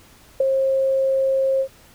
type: tone with ADSR envelope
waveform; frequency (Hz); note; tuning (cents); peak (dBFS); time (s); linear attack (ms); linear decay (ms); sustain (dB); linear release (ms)
sine; 535; C5; +38; -11; 0.4-1.68; 6; 9; -5; 75
effects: pink hiss -50 dBFS RMS until 1.94 s